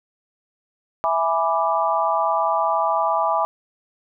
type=chord; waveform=sine; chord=E dominant seventh; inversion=none; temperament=equal; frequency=659.3 / 830.6 / 987.8 / 1174.7 Hz; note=E5 / G#5 / B5 / D6; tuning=0 / 0 / 0 / 0 cents; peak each=-23 dBFS; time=1.04-3.45 s; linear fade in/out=0 ms; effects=none